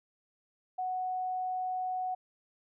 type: tone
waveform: sine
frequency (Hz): 740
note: F#5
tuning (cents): 0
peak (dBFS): -31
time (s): 0.78-2.15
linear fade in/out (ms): 10
effects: none